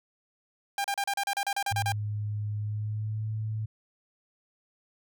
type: tone bursts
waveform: sawtooth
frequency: 799 Hz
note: G5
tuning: 33 cents sharp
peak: -23 dBFS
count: 12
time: 0.78-1.921 s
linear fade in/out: 2 ms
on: 63 ms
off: 35 ms
type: tone with pitch glide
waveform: sine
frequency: 104.9 to 108.91 Hz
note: G#2 to A2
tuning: +18 to -17 cents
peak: -29 dBFS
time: 1.71-3.66 s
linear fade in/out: 10 ms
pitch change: +65 cents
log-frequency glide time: 2.57-3.29 s
effects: none